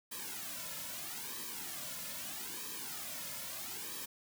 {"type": "noise with flanger", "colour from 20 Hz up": "white", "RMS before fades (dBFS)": -43, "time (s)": [0.11, 4.06], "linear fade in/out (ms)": 10, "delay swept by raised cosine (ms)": [1.4, 2.6], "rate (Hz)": 0.78, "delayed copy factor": -0.9, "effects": []}